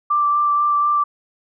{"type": "tone with vibrato", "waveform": "sine", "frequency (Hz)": 1174.7, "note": "D6", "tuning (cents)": 0, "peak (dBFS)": -14, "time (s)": [0.1, 1.04], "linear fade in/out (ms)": 10, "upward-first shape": "sine", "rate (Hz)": 4.1, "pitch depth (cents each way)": 11, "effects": []}